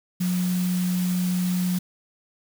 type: tone in noise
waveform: sine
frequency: 180.6 Hz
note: F#3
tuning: 42 cents flat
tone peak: -21 dBFS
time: 0.2-1.79 s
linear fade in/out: 10 ms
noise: white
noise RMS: -36 dBFS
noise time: 0.2-1.79 s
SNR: +12 dB
effects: none